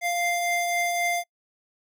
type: tone pair together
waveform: square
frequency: 696.4 / 2093 Hz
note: F5 / C7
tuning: -5 / 0 cents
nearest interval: octave + perfect fifth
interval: 1905 cents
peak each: -26 / -28 dBFS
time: 0.01-1.24 s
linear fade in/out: 50 ms
effects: noise-tail reverb RT60 0.1 s tail -25 dB re dry